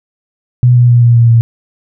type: tone with pitch steps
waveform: sine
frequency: 123.47 / 121.91 / 120.37 / 118.85 / 117.35 / 115.87 Hz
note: B2 / B2 / B2 / A#2 / A#2 / A#2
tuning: 0 / -22 / -44 / +34 / +12 / -10 cents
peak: -3 dBFS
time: 0.63-1.41 s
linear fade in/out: 0 ms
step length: 130 ms
effects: none